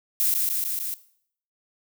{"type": "noise with echo", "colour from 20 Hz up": "violet", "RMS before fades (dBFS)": -22, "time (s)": [0.2, 0.34], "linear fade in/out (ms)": 0, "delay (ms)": 150, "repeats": 4, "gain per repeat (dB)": -2, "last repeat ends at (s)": 0.94, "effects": ["noise-tail reverb RT60 0.6 s tail -17 dB re dry"]}